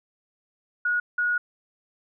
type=tone pair in turn; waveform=sine; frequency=1451 / 1451 Hz; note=F#6 / F#6; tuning=-34 / -34 cents; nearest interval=unison; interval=0 cents; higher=neither; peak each=-21 dBFS; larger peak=neither; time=0.85-1 / 1.18-1.38 s; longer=second; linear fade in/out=5 ms; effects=none